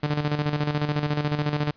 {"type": "tone with tremolo", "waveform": "sawtooth", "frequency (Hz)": 148.2, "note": "D3", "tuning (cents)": 16, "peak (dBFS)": -17, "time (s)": [0.03, 1.71], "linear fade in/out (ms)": 5, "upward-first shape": "square", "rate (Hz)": 14, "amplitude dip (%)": 60, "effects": ["pink hiss -60 dBFS RMS until 1.76 s", "resampled to 11025 Hz"]}